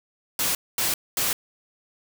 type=noise bursts; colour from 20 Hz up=white; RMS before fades=-24 dBFS; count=3; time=0.39-1.33 s; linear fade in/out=2 ms; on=160 ms; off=230 ms; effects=none